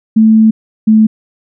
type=tone pair in turn; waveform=sine; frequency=220 / 218 Hz; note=A3 / A3; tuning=0 / -16 cents; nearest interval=unison; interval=16 cents; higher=first; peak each=-3 dBFS; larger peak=neither; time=0.16-0.51 / 0.87-1.07 s; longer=first; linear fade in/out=10 ms; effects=none